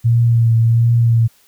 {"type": "tone with vibrato", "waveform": "sine", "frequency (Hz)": 116, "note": "A#2", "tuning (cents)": -8, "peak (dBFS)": -9, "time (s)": [0.04, 1.28], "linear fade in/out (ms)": 20, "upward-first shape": "triangle", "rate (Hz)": 1.4, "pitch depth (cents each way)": 32, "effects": ["white hiss -53 dBFS RMS until 1.47 s"]}